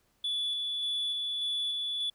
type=tone with tremolo; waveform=sine; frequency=3443 Hz; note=A7; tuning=38 cents flat; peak=-27 dBFS; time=0.24-2.1 s; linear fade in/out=5 ms; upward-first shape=square; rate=1.7 Hz; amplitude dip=25%; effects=tanh soft clip ceiling -27 dBFS + pink hiss -71 dBFS RMS until 2.14 s